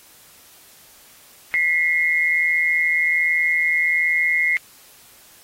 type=tone pair together; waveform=sine; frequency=1975.7 / 2137 Hz; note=B6 / C7; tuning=0 / +36 cents; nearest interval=minor second; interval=136 cents; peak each=-20 / -18 dBFS; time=1.54-4.57 s; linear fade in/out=0 ms; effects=white hiss -49 dBFS RMS until 5.43 s + AAC 48 kbps